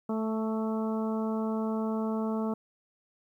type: harmonic tone with a mistuned harmonic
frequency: 220 Hz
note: A3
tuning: in tune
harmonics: 1 / 2 / 3 / 4 / 5 / 6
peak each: -29 / -35 / -39 / -41 / -43 / -45 dBFS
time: 0.09-2.54 s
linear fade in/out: 5 ms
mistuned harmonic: 5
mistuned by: +17 cents
effects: 11-bit